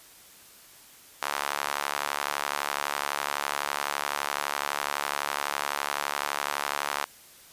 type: tone with high-pass filter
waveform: sawtooth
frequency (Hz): 71.9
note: D2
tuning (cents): -36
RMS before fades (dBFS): -31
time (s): 1.22-7.05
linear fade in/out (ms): 5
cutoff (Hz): 1000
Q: 1.5
effects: white hiss -52 dBFS RMS until 7.52 s + resampled to 32000 Hz